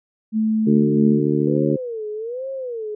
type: tone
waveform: sine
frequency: 218.5 Hz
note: A3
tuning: 12 cents flat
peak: -16 dBFS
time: 0.32-1.23 s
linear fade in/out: 50 ms
type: harmonic tone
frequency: 73.9 Hz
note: D2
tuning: 11 cents sharp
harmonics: 2 / 3 / 4 / 5 / 6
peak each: -22 / -23 / -21 / -22 / -25 dBFS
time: 0.66-1.77 s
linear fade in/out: 20 ms
type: tone with vibrato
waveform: sine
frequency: 476.5 Hz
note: A#4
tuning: 38 cents sharp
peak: -25 dBFS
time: 1.47-2.95 s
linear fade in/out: 5 ms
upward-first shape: sine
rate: 1.2 Hz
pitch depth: 210 cents each way
effects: none